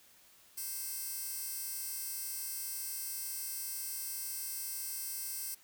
15% pulse tone with high-pass filter, 526 Hz, C5, 9 cents sharp, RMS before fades -40 dBFS, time 0.57-5.55 s, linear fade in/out 10 ms, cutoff 9200 Hz, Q 0.94, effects white hiss -62 dBFS RMS until 5.63 s

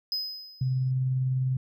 triangle tone with exponential decay, 5040 Hz, D#8, 21 cents sharp, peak -24 dBFS, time 0.12-0.91 s, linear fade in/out 1 ms, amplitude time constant 170 ms
sine tone with tremolo, 129.9 Hz, C3, 12 cents flat, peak -22 dBFS, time 0.61-1.57 s, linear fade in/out 5 ms, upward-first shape triangle, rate 20 Hz, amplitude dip 30%
effects none

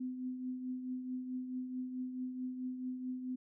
sine tone with tremolo, 254.3 Hz, C4, 49 cents flat, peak -35 dBFS, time 0-3.36 s, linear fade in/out 10 ms, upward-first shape triangle, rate 4.6 Hz, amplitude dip 55%, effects none

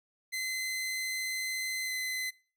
sawtooth tone with pitch glide, 2051 to 2036 Hz, C7 to C7, -35 to -48 cents, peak -29 dBFS, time 0.32-2.31 s, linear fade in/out 20 ms, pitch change -13 cents, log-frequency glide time 1.85-1.91 s, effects noise-tail reverb RT60 0.4 s tail -22 dB re dry

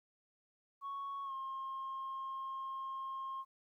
sine tone with pitch glide, 1108.7 to 1069.1 Hz, C#6 to C6, 0 to +37 cents, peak -38 dBFS, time 0.81-3.45 s, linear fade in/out 50 ms, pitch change -63 cents, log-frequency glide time 1.24-1.33 s, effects tanh soft clip ceiling -37 dBFS + 13-bit

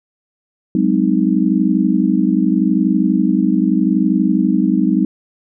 sine chord, Ab dominant seventh, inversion third, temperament just, 186.89 / 207.7 / 259.6 / 311.5 Hz, Gb3 / Ab3 / C4 / Eb4, +18 / 0 / -13 / +2 cents, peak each -17 dBFS, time 0.75-5.05 s, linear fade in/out 2 ms, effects none

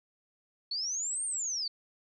sine linear two-way sweep, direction up then down, 4300 to 8870 to 4398 Hz, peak -31 dBFS, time 0.71-1.68 s, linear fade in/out 5 ms, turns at 1.25 s, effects none

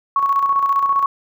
sine tone with tremolo, 1108.7 Hz, C#6, in tune, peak -12 dBFS, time 0.16-1.06 s, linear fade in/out 2 ms, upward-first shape square, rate 15 Hz, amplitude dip 45%, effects none

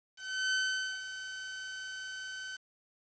sawtooth tone with ADSR envelope, 1525 Hz, G6, 48 cents flat, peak -24 dBFS, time 0.16-2.57 s, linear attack 370 ms, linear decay 480 ms, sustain -12 dB, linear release 13 ms, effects resampled to 16000 Hz + 9-bit

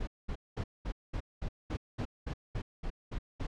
brown noise bursts, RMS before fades -35 dBFS, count 13, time 0-3.469 s, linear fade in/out 10 ms, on 73 ms, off 210 ms, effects low-pass 5000 Hz 12 dB/octave

